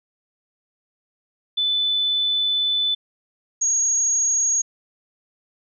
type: tone pair in turn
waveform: sine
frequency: 3502 / 6611 Hz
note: A7 / G#8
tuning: -9 / -9 cents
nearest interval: major seventh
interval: 1100 cents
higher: second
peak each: -18 / -17 dBFS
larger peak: second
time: 1.57-2.95 / 3.61-4.62 s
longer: first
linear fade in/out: 10 ms
effects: none